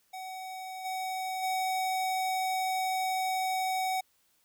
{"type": "tone with level steps", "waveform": "square", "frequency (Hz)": 752, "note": "F#5", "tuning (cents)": 28, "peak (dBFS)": [-39, -33, -29], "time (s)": [0.13, 4.01], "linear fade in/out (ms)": 10, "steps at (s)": [0.84, 1.42], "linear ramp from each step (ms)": 20, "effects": ["white hiss -70 dBFS RMS until 4.44 s"]}